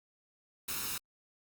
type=noise with comb filter; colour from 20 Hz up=white; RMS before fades=-37 dBFS; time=0.68-0.98 s; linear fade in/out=5 ms; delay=0.76 ms; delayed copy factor=+0.6; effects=Opus 48 kbps